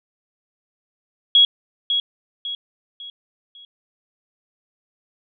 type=tone with echo; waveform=sine; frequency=3323 Hz; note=G#7; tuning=in tune; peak=-9 dBFS; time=1.35-1.45 s; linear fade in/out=2 ms; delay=550 ms; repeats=4; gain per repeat=-8 dB; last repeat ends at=3.65 s; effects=none